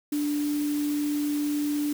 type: tone in noise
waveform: sine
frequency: 293.7 Hz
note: D4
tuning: in tune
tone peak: -24 dBFS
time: 0.12-1.93 s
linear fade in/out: 5 ms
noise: white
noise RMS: -40 dBFS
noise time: 0.12-1.93 s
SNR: +13 dB
effects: none